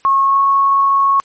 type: tone with pitch glide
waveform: sine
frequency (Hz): 1090 to 1101.4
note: C#6 to C#6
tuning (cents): -29 to -11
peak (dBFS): -9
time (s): 0.05-1.2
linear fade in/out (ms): 0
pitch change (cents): +18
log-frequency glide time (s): 0.21-0.41
effects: white hiss -52 dBFS RMS until 1.24 s + MP3 32 kbps